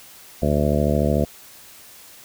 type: harmonic tone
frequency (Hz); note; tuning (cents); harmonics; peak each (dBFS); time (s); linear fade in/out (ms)
73.42; D2; 0; 1 / 2 / 3 / 4 / 5 / 6 / 7 / 8 / 9; -23 / -23 / -23 / -29 / -28 / -30 / -26 / -27 / -27; 0.42-1.25; 5
effects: white hiss -45 dBFS RMS until 2.24 s